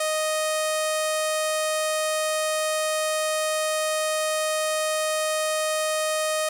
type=tone with low-pass filter; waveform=sawtooth; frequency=622.3 Hz; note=D#5; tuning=in tune; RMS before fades=-25 dBFS; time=0-6.49 s; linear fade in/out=5 ms; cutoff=10000 Hz; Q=2.7; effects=7-bit